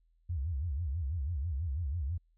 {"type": "tone with vibrato", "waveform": "sine", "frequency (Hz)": 76.3, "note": "D#2", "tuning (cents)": -33, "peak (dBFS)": -31, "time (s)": [0.29, 2.18], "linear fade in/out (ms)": 10, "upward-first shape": "sine", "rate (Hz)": 6.1, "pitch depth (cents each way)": 280, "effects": ["added 41 Hz sine -66 dBFS peak until 2.37 s"]}